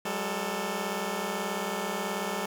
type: tone cluster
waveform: 10% pulse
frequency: 186.4 / 204.8 / 443.7 Hz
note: F#3 / G#3 / A4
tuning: +13 / -24 / +14 cents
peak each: -27 / -25 / -27 dBFS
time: 0.05-2.46 s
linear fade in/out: 5 ms
effects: none